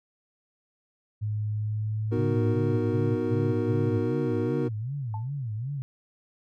sine tone with pitch glide, 106 to 108.23 Hz, G#2 to A2, +36 to -28 cents, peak -26 dBFS, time 1.21-3.99 s, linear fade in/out 20 ms, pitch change +36 cents, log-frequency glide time 1.52-2.05 s
triangle chord, B major seventh, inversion none, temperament equal, 246.9 / 311.1 / 370 / 466.2 Hz, B3 / D#4 / F#4 / A#4, 0 / 0 / 0 / 0 cents, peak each -29 dBFS, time 2.11-4.69 s, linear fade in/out 20 ms
sine tone with vibrato, 123.47 Hz, B2, in tune, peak -29 dBFS, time 2.17-5.82 s, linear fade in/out 0 ms, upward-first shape sine, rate 2.6 Hz, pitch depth 270 cents each way
sine tone with exponential decay, 880 Hz, A5, in tune, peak -32 dBFS, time 5.14-5.3 s, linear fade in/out 2 ms, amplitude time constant 33 ms
effects none

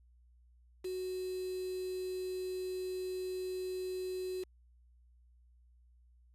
sine tone with quantisation, 370 Hz, F#4, in tune, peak -36 dBFS, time 0.84-4.44 s, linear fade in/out 10 ms, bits 8, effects added 60 Hz sine -61 dBFS peak until 6.34 s + resampled to 32000 Hz

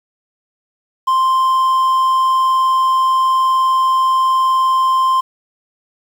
triangle tone, 1046.5 Hz, C6, in tune, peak -9 dBFS, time 1.07-5.21 s, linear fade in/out 10 ms, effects 7-bit

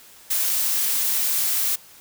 blue noise, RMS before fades -22 dBFS, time 0.3-1.76 s, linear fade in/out 10 ms, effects white hiss -48 dBFS RMS until 2 s

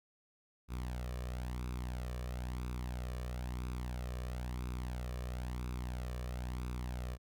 sawtooth tone with flanger, 61.74 Hz, B1, in tune, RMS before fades -40 dBFS, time 0.68-7.18 s, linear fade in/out 50 ms, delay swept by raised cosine 0.8 to 1.73 ms, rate 1 Hz, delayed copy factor +0.55, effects none

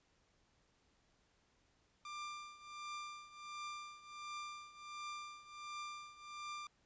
sawtooth tone with tremolo, 1189 Hz, D6, 21 cents sharp, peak -39 dBFS, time 2.05-6.67 s, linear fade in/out 2 ms, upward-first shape triangle, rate 1.4 Hz, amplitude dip 85%, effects pink hiss -75 dBFS RMS until 6.85 s + resampled to 16000 Hz

